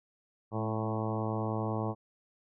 harmonic tone with a mistuned harmonic, 110 Hz, A2, in tune, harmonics 1 / 2 / 3 / 4 / 5 / 6 / 7 / 8 / 9 / 10, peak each -34 / -37 / -39 / -40 / -41 / -42 / -42 / -43 / -44 / -44 dBFS, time 0.51-1.95 s, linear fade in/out 50 ms, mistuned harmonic 2, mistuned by -31 cents, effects none

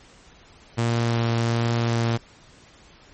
sawtooth tone with vibrato, 116.54 Hz, A#2, in tune, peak -16 dBFS, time 0.77-2.18 s, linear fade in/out 20 ms, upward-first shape sine, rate 1.3 Hz, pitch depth 9 cents each way, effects pink hiss -51 dBFS RMS until 3.13 s + MP3 32 kbps

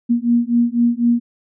sine beating tone pair, 235.4 / 239.4 Hz, A#3 / A#3, +17 / +46 cents, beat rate 4 Hz, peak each -16 dBFS, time 0.09-1.2 s, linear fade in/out 20 ms, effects none

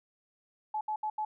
sine tone bursts at uneven times, 857 Hz, A5, 46 cents flat, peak -30 dBFS, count 4, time 0.74-0.81 / 0.88-0.96 / 1.03-1.1 / 1.18-1.25 s, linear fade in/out 5 ms, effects none

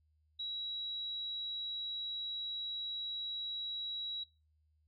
sine tone, 3880 Hz, B7, 31 cents flat, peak -37 dBFS, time 0.39-4.24 s, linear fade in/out 10 ms, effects noise-tail reverb RT60 0.3 s tail -19 dB re dry + added 77 Hz sine -70 dBFS peak until 4.87 s

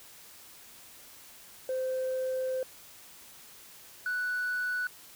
sine tone pair in turn, 518 / 1481.3 Hz, C5 / F#6, -17 / +2 cents, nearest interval octave + tritone, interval 1819 cents, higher second, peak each -27 dBFS, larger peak neither, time 1.69-2.63 / 4.06-4.87 s, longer first, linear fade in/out 2 ms, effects tanh soft clip ceiling -27 dBFS + white hiss -52 dBFS RMS until 5.15 s

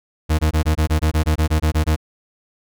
40% pulse tone bursts, 77.78 Hz, D#2, in tune, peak -13 dBFS, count 14, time 0.29-1.963 s, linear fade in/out 20 ms, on 100 ms, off 21 ms, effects none

